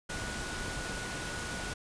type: tone in noise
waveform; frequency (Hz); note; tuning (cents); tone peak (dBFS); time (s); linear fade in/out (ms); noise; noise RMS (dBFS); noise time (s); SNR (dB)
sine; 1465; F#6; -18; -42; 0.09-1.74; 10; pink; -38; 0.09-1.74; -7
effects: resampled to 22050 Hz